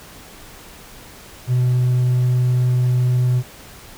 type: tone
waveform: triangle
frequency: 125 Hz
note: B2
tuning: 21 cents sharp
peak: -11 dBFS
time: 1.47-3.43 s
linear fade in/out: 50 ms
effects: tanh soft clip ceiling -8 dBFS + pink hiss -41 dBFS RMS until 3.97 s